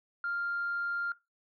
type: tone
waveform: sine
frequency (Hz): 1396.9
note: F6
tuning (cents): 0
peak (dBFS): -30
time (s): 0.24-1.12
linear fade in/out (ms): 2
effects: noise-tail reverb RT60 0.2 s tail -18 dB re dry + tanh soft clip ceiling -26 dBFS